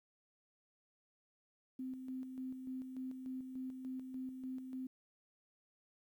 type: tone with tremolo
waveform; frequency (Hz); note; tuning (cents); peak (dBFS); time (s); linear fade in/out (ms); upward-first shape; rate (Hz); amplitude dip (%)
sine; 259; C4; -17; -40; 1.79-4.87; 5; square; 3.4; 45
effects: 12-bit